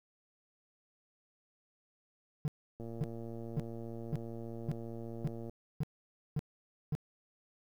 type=tone bursts; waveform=triangle; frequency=150 Hz; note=D3; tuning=37 cents sharp; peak=-28 dBFS; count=9; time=2.45-6.951 s; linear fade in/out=0 ms; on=29 ms; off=530 ms
type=click train; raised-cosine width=2 ms; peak=-32 dBFS; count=311; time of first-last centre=2.8-5.496 s; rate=115 Hz
effects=11-bit